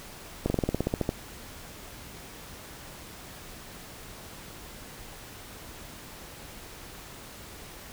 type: slowing click train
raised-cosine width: 2 ms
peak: -12 dBFS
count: 12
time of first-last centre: 0.46-1.091 s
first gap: 40 ms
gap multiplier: 1.07
effects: pink hiss -45 dBFS RMS until 7.92 s